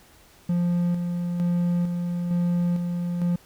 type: tone with tremolo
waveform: triangle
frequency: 174.61 Hz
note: F3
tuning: in tune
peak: -18 dBFS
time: 0.49-3.36 s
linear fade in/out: 5 ms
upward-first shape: square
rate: 1.1 Hz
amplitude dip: 40%
effects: pink hiss -54 dBFS RMS until 3.45 s